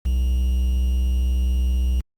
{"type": "tone with quantisation", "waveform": "triangle", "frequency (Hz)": 62.8, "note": "B1", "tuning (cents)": 30, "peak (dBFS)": -15, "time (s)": [0.05, 2.01], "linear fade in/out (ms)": 10, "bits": 7, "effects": ["Opus 48 kbps"]}